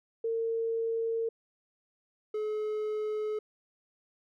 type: tone pair in turn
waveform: sine / triangle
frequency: 455.2 / 427.4 Hz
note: A#4 / G#4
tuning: -41 / +50 cents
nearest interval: minor second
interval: 109 cents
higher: first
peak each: -28 dBFS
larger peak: neither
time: 0.24-1.29 / 2.34-3.39 s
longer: neither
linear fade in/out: 5 ms
effects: none